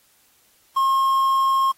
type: tone with quantisation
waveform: triangle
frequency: 1074 Hz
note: C6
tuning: 45 cents sharp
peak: -14 dBFS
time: 0.76-1.72 s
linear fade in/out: 10 ms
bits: 7
effects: white hiss -59 dBFS RMS until 1.77 s + AAC 48 kbps